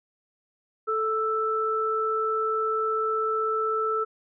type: tone pair together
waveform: sine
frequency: 438.3 / 1322.2 Hz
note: A4 / E6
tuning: -7 / +5 cents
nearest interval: octave + perfect fifth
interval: 1912 cents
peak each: -27 / -25 dBFS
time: 0.87-4.05 s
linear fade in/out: 20 ms
effects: none